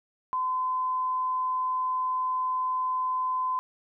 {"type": "tone", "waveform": "sine", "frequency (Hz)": 1022, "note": "C6", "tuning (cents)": -41, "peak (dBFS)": -25, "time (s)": [0.33, 3.59], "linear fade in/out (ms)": 0, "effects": []}